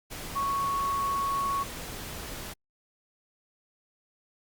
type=tone in noise; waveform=sine; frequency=1108.7 Hz; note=C#6; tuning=in tune; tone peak=-26 dBFS; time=0.35-1.64 s; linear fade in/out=20 ms; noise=pink; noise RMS=-39 dBFS; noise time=0.1-2.54 s; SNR=+10 dB; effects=Opus 48 kbps